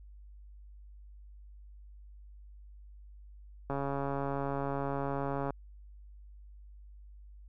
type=click train; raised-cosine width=1 ms; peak=-21 dBFS; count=252; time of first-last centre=3.7-5.506 s; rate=139 Hz; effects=added 50 Hz sine -49 dBFS peak until 7.48 s